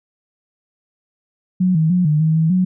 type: tone with pitch steps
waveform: sine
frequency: 183.5 / 158.9 / 179.9 / 151.2 / 158.4 / 160.8 / 183.9 Hz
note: F#3 / D#3 / F#3 / D#3 / D#3 / E3 / F#3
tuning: -14 / +37 / -48 / -49 / +31 / -43 / -10 cents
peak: -12 dBFS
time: 1.6-2.65 s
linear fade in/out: 10 ms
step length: 150 ms
effects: none